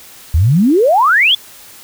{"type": "exponential sweep", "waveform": "sine", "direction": "up", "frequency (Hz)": [71.5, 3540], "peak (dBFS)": -7, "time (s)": [0.34, 1.35], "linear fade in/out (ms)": 5, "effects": ["white hiss -38 dBFS RMS until 1.83 s"]}